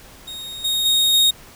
40% pulse tone with level steps, 3729 Hz, A#7, in tune, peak -29 / -17 / -13 / -11 dBFS, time 0.27-1.31 s, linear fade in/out 10 ms, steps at 0.64 / 0.85 / 1.13 s, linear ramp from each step 10 ms, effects pink hiss -44 dBFS RMS until 1.55 s

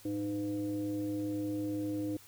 sine tone with frequency modulation, 307 Hz, D#4, 23 cents flat, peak -32 dBFS, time 0.05-2.17 s, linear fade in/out 5 ms, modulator 198 Hz, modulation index 0.63, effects added 101 Hz sine -66 dBFS peak until 2.27 s + white hiss -57 dBFS RMS until 2.27 s

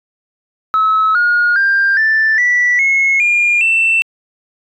sine tone with pitch steps, 1293 / 1434.7 / 1591.9 / 1766.3 / 1959.8 / 2175 / 2413 / 2677 Hz, E6 / F6 / G6 / A6 / B6 / C#7 / D7 / E7, -34 / +46 / +26 / +6 / -14 / -33 / +46 / +26 cents, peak -8 dBFS, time 0.74-4.02 s, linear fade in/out 0 ms, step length 410 ms, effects tanh soft clip ceiling -6 dBFS

